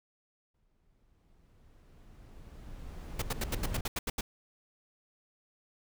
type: noise with exponential growth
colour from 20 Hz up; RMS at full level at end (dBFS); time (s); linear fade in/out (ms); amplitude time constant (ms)
brown; -33; 0.54-3.81; 5; 710
type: noise bursts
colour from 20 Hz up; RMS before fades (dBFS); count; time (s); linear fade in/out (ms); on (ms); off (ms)
pink; -33; 10; 3.19-4.21; 5; 30; 80
effects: none